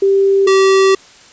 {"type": "tone pair in turn", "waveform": ["sine", "square"], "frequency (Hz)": [392, 385.7], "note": ["G4", "G4"], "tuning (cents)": [0, -28], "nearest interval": "unison", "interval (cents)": 28, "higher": "first", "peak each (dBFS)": -8, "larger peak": "neither", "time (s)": [[0.02, 0.47], [0.47, 0.95]], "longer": "second", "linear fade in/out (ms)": 5, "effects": ["white hiss -42 dBFS RMS until 1.32 s", "resampled to 16000 Hz"]}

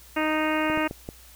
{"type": "harmonic tone", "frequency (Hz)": 310.1, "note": "D#4", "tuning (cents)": -6, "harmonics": [1, 2, 3, 4, 5, 6, 7, 8, 9], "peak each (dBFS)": [-26, -29, -31, -32, -33, -34, -34, -35, -36], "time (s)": [0.16, 0.88], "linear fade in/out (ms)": 10}
{"type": "clicks", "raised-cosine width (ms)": 2, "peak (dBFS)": -20, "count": 4, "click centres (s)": [0.7, 0.775, 0.911, 1.089]}
{"effects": ["added 60 Hz sine -51 dBFS peak until 1.35 s", "white hiss -51 dBFS RMS until 1.35 s"]}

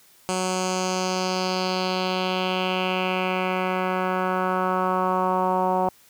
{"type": "tone with low-pass filter sweep", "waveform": "10% pulse", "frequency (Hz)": 185, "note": "F#3", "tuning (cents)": 0, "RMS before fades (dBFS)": -24, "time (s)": [0.29, 5.89], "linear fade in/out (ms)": 0, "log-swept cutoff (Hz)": [8100, 840], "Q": 2.7, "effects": ["white hiss -55 dBFS RMS until 6.09 s"]}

